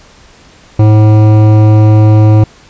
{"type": "tone with hard clipping", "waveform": "sine", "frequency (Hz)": 107.4, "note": "A2", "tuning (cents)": -41, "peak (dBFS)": -4, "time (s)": [0.79, 2.44], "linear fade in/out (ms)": 5, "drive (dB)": 14, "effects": ["pink hiss -40 dBFS RMS until 2.69 s", "resampled to 16000 Hz"]}